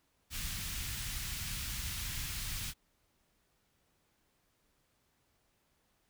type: band-stop noise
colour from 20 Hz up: pink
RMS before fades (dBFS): -39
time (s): 0.3-2.74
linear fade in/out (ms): 50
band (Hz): 120 to 2100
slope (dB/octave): 12
effects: pink hiss -75 dBFS RMS until 6.09 s